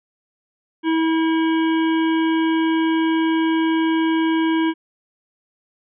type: harmonic tone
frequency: 323.5 Hz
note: E4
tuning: 32 cents flat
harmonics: 1 / 3 / 5 / 7 / 9 / 10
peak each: -16 / -26 / -30 / -33 / -35 / -36 dBFS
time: 0.83-4.74 s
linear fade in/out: 50 ms
effects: none